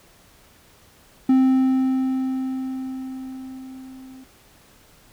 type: tone with level ramp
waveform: triangle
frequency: 261.6 Hz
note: C4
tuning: in tune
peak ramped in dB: -10 to -38 dBFS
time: 1.29-4.24 s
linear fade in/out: 5 ms
effects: pink hiss -53 dBFS RMS until 5.12 s